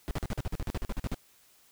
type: noise bursts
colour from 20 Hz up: brown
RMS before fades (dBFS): -31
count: 15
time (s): 0.08-1.145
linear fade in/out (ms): 0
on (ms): 29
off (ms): 45
effects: white hiss -62 dBFS RMS until 1.71 s